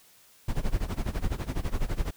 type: noise with tremolo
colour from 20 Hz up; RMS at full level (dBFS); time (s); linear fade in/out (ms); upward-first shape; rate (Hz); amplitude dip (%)
brown; -25; 0.48-2.11; 5; sine; 12; 90
effects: white hiss -58 dBFS RMS until 2.16 s